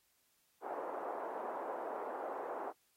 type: band-pass noise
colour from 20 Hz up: white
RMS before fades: -42 dBFS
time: 0.61-2.73 s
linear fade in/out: 50 ms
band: 380 to 940 Hz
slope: 24 dB/octave
effects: white hiss -75 dBFS RMS until 2.96 s + AAC 48 kbps